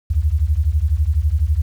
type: beating tone pair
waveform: sine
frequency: 69.8 / 81.8 Hz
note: C#2 / E2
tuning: +13 / -13 cents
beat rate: 12 Hz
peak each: -17 dBFS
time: 0.1-1.62 s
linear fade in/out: 10 ms
effects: 8-bit